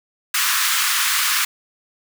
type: high-pass noise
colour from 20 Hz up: pink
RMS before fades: -19 dBFS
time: 0.34-1.45 s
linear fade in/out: 5 ms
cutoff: 1100 Hz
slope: 48 dB/octave
effects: none